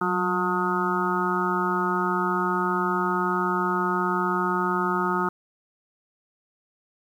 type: harmonic tone with a mistuned harmonic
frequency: 179.9 Hz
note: F#3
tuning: 48 cents flat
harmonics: 1 / 2 / 4 / 5 / 6 / 7 / 8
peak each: -29 / -28 / -36 / -29 / -35 / -26 / -32 dBFS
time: 0.01-5.29 s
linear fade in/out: 5 ms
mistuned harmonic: 1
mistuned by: +50 cents
effects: 9-bit